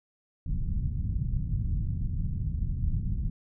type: low-pass noise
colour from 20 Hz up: pink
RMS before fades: -29 dBFS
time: 0.46-3.3 s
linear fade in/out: 5 ms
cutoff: 160 Hz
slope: 24 dB/octave
effects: none